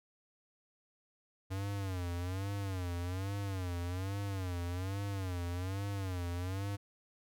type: tone with vibrato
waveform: square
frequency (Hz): 93.5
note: F#2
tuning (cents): +19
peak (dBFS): -36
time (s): 1.5-6.77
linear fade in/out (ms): 20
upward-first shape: sine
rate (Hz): 1.2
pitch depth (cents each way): 130
effects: none